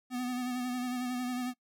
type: tone with vibrato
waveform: square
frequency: 249.1 Hz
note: B3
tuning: 15 cents sharp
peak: -33 dBFS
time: 0.1-1.54 s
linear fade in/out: 50 ms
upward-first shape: sine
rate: 11 Hz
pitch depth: 32 cents each way
effects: noise-tail reverb RT60 0.1 s tail -21 dB re dry